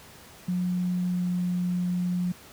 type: tone with pitch glide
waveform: sine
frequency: 179.9 to 178.66 Hz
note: F#3 to F3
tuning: -48 to +40 cents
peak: -24 dBFS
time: 0.48-2.32 s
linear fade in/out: 5 ms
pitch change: -12 cents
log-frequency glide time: 1.08-1.21 s
effects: pink hiss -49 dBFS RMS until 2.52 s + high-pass 60 Hz 12 dB/octave